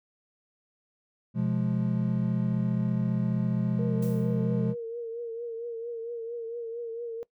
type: chord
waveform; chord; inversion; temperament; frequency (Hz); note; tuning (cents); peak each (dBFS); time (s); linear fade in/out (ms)
triangle; F diminished; second; just; 125.72 / 174.61 / 209.5; Cb3 / F3 / Ab3; +31 / 0 / +15; -27; 1.34-4.75; 50
type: tone with vibrato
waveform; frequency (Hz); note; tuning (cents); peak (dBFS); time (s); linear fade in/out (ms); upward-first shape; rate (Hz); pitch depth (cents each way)
sine; 464.3; A#4; -7; -32; 3.79-7.23; 0; triangle; 4.4; 57
type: noise with exponential decay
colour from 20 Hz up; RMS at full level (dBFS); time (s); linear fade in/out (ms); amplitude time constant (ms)
blue; -44; 4.02-4.48; 5; 99
effects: noise-tail reverb RT60 0.1 s tail -21 dB re dry